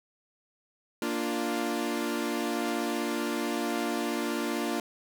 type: chord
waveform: sawtooth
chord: Bb major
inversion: none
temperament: equal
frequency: 233.1 / 293.7 / 349.2 Hz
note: Bb3 / D4 / F4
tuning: 0 / 0 / 0 cents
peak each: -29 dBFS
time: 1.02-4.8 s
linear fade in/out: 2 ms
effects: none